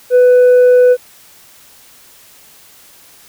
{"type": "tone with tanh clipping", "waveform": "triangle", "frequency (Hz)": 497.1, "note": "B4", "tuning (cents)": 11, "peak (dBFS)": -5, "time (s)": [0.1, 0.97], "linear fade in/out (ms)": 50, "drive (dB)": 7, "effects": ["white hiss -43 dBFS RMS until 3.28 s"]}